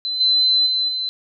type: tone with level steps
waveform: sine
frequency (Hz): 4048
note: B7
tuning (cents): +42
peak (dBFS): -21 / -13 / -17 / -21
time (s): 0.05-1.09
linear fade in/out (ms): 0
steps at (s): 0.2 / 0.66 / 0.88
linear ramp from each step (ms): 10
effects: none